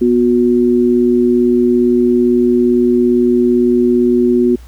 sine tone pair together, 245.2 / 362.9 Hz, B3 / F#4, -12 / -34 cents, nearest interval perfect fifth, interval 678 cents, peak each -11 dBFS, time 0.01-4.56 s, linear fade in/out 10 ms, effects added 60 Hz sine -33 dBFS peak until 4.67 s + pink hiss -47 dBFS RMS until 4.67 s

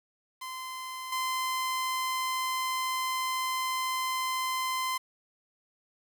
sawtooth tone with level steps, 1034 Hz, C6, 21 cents flat, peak -33 / -25 dBFS, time 0.41-4.98 s, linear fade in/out 10 ms, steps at 1.12 s, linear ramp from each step 5 ms, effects 9-bit

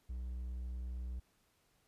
triangle tone, 61.74 Hz, B1, in tune, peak -37 dBFS, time 0.09-1.2 s, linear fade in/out 10 ms, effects pink hiss -74 dBFS RMS until 1.87 s + resampled to 32000 Hz

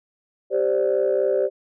sine chord, G suspended fourth, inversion none, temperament equal, 392 / 523.3 / 587.3 Hz, G4 / C5 / D5, 0 / 0 / 0 cents, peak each -21 / -21 / -22 dBFS, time 0.5-1.5 s, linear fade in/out 50 ms, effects tanh soft clip ceiling -11 dBFS

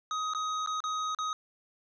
square tone with dropouts, 1258 Hz, D#6, 19 cents sharp, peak -31 dBFS, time 0.11-1.33 s, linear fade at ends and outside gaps 1 ms, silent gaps 0.336-0.348 / 0.662-0.673 / 0.804-0.839 / 1.148-1.187 s, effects resampled to 16000 Hz + 11-bit

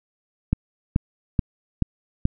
click train, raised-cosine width 5 ms, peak -6 dBFS, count 5, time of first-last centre 0.53-2.254 s, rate 2.32 Hz, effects none

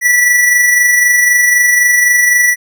square tone with amplitude modulation, 1956 Hz, B6, 17 cents flat, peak -6 dBFS, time 0.01-2.56 s, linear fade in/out 50 ms, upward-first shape sine, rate 23.9 Hz, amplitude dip 35%, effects none

